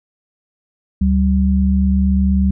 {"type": "tone pair together", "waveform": "sine", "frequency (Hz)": [72.2, 192.75], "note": ["D2", "G3"], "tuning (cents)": [-29, -29], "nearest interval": "octave + perfect fourth", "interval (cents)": 1700, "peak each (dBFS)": -14, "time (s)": [1.01, 2.51], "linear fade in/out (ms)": 5, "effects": []}